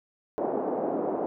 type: band-pass noise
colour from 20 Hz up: pink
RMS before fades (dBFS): -29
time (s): 0.38-1.26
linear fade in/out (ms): 0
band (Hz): 260 to 790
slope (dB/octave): 24
effects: none